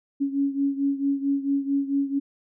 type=beating tone pair; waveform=sine; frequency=277.2 / 281.7 Hz; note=C#4 / C#4; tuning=0 / +28 cents; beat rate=4.5 Hz; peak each=-23 / -27 dBFS; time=0.2-2.2 s; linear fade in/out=20 ms; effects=none